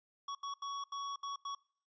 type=tone bursts at uneven times; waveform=square; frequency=1120 Hz; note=C#6; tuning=18 cents sharp; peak=-39 dBFS; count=6; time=0.28-0.35 / 0.43-0.54 / 0.62-0.84 / 0.92-1.16 / 1.23-1.36 / 1.45-1.55 s; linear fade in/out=5 ms; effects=noise-tail reverb RT60 0.5 s tail -22 dB re dry + resampled to 16000 Hz